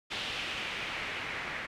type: noise with low-pass filter sweep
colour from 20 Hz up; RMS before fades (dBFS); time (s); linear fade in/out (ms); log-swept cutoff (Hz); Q
white; -37; 0.1-1.67; 20; 3200 to 2000; 2.1
effects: none